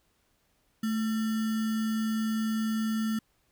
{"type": "tone with sample-and-hold", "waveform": "sine", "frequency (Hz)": 220, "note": "A3", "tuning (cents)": 0, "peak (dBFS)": -26, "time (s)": [0.83, 3.19], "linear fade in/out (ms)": 5, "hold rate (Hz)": 1575, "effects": ["pink hiss -71 dBFS RMS until 3.51 s"]}